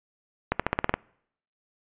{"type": "accelerating click train", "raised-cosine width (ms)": 0.5, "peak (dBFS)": -7, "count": 8, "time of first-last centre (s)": [0.52, 0.94], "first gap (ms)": 76, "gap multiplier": 0.92, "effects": ["noise-tail reverb RT60 0.7 s tail -26 dB re dry", "resampled to 8000 Hz"]}